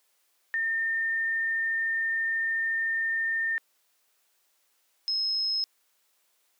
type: tone pair in turn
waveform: sine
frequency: 1813 / 5162 Hz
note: A#6 / E8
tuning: -49 / -37 cents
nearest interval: octave + tritone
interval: 1812 cents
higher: second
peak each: -25 dBFS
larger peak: neither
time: 0.54-3.58 / 5.08-5.64 s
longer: first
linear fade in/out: 0 ms
effects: white hiss -70 dBFS RMS until 6.59 s + high-pass 400 Hz 12 dB/octave